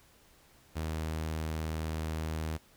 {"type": "tone", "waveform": "sawtooth", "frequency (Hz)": 79.1, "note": "D#2", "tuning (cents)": 29, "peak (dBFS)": -29, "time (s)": [0.75, 2.58], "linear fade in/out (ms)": 20, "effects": ["pink hiss -62 dBFS RMS until 2.76 s"]}